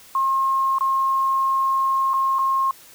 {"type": "tone with dropouts", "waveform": "sine", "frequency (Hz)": 1072, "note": "C6", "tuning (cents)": 42, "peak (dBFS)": -17, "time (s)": [0.15, 2.71], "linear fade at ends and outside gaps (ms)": 2, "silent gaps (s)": [[0.785, 0.808], [2.135, 2.139], [2.386, 2.39]], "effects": ["white hiss -47 dBFS RMS until 2.94 s"]}